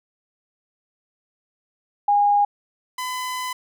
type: tone pair in turn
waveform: sine / sawtooth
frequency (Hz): 818 / 1009.2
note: G#5 / B5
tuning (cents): -26 / +37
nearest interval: major third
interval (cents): 363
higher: second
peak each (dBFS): -14 / -22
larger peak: first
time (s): 2.08-2.45 / 2.98-3.53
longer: second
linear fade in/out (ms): 5
effects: none